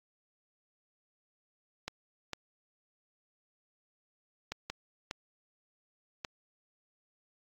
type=clicks; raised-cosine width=0.2 ms; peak=-19 dBFS; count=6; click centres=1.88 / 2.333 / 4.52 / 4.7 / 5.111 / 6.248 s; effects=AAC 64 kbps